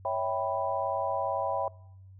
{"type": "chord", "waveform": "sine", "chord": "C# half-diminished seventh", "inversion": "none", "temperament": "equal with one note detuned", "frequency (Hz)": [554.4, 652.1, 784, 987.8], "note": ["C#5", "E5", "G5", "B5"], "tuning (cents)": [0, -19, 0, 0], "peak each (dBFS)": -33, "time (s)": [0.05, 1.68], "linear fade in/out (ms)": 2, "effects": ["noise-tail reverb RT60 0.8 s tail -23 dB re dry", "added 95 Hz sine -48 dBFS peak until 2.19 s"]}